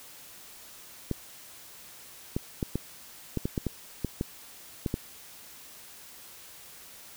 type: clicks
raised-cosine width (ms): 3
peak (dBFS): -15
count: 12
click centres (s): 1.113 / 2.365 / 2.628 / 2.756 / 3.373 / 3.455 / 3.578 / 3.667 / 4.047 / 4.211 / 4.862 / 4.941
effects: white hiss -49 dBFS RMS until 7.16 s